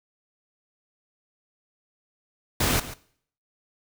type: noise with echo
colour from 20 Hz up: pink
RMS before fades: -23 dBFS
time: 2.6-2.8 s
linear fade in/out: 5 ms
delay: 140 ms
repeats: 1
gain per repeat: -15 dB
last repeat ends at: 2.94 s
effects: noise-tail reverb RT60 0.6 s tail -19 dB re dry